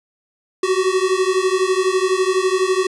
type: beating tone pair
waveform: square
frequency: 369.2 / 381.2 Hz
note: F#4 / G4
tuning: -4 / -48 cents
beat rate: 12 Hz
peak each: -19 dBFS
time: 0.63-2.87 s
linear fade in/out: 5 ms
effects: resampled to 22050 Hz